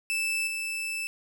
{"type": "tone with level steps", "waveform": "40% pulse", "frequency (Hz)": 2637, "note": "E7", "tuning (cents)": 0, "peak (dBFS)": [-25, -29], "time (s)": [0.1, 1.07], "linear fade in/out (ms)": 0, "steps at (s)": 0.47, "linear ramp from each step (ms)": 5, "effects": []}